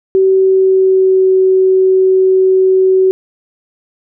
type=tone with pitch glide; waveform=sine; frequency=381.6 to 377 Hz; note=G4 to F#4; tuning=-47 to +32 cents; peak=-6 dBFS; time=0.15-3.11 s; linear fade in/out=0 ms; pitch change=-21 cents; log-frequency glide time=0.26-1.31 s; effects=none